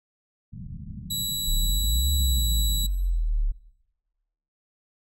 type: low-pass noise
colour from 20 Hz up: white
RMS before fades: -38 dBFS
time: 0.52-2.87 s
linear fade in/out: 20 ms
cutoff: 210 Hz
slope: 48 dB/octave
type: tone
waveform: 20% pulse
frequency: 3920 Hz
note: B7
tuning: 14 cents flat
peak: -21 dBFS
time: 1.1-2.87 s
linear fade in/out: 10 ms
type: exponential two-way sweep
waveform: sine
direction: up then down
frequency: 34.42 to 71.2 to 34.42 Hz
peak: -21 dBFS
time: 1.47-3.52 s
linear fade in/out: 10 ms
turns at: 2.1 s
effects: noise-tail reverb RT60 1.0 s tail -17 dB re dry